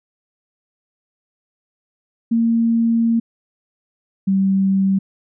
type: tone pair in turn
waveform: sine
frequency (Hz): 229.9 / 193.32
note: A#3 / G3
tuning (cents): -24 / -24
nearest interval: minor third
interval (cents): 300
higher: first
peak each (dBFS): -13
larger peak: neither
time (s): 2.31-3.2 / 4.27-4.99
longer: first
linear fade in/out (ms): 10
effects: none